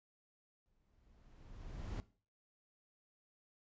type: noise with exponential growth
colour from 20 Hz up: brown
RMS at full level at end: -40 dBFS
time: 0.66-2 s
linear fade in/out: 0 ms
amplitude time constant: 290 ms
effects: noise-tail reverb RT60 0.4 s tail -18 dB re dry + resampled to 16000 Hz

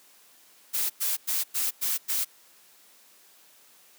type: noise bursts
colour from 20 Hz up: blue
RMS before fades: -27 dBFS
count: 6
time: 0.73-2.25 s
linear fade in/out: 20 ms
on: 170 ms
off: 100 ms
effects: white hiss -57 dBFS RMS until 3.98 s + high-pass 200 Hz 12 dB/octave

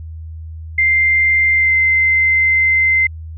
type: tone with pitch glide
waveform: sine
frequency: 2093 to 2075 Hz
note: C7 to C7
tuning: 0 to -15 cents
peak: -10 dBFS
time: 0.78-3.07 s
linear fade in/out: 5 ms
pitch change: -15 cents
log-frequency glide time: 1.54-1.74 s
effects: added 80 Hz sine -27 dBFS peak until 3.37 s

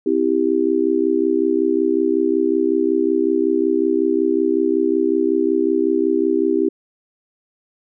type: chord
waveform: sine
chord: C major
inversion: none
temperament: just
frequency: 261.6 / 327 / 392.4 Hz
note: C4 / E4 / G4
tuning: 0 / -14 / +2 cents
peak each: -22 / -18 / -18 dBFS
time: 0.06-6.69 s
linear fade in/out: 5 ms
effects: none

